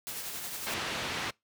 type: noise with tremolo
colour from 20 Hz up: white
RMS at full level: -37 dBFS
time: 0.07-0.74 s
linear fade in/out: 0 ms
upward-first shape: triangle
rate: 11 Hz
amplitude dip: 40%
type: low-pass noise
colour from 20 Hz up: white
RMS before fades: -35 dBFS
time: 0.66-1.31 s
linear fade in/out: 10 ms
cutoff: 3200 Hz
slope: 12 dB/octave
effects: noise-tail reverb RT60 0.2 s tail -25 dB re dry + high-pass 60 Hz 12 dB/octave